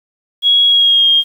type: tone with pitch glide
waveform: sine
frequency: 3322 to 3229 Hz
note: G#7 to G#7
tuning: 0 to -49 cents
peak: -7 dBFS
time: 0.42-1.24 s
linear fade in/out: 50 ms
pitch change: -49 cents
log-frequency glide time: 0.66-1.09 s
effects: 7-bit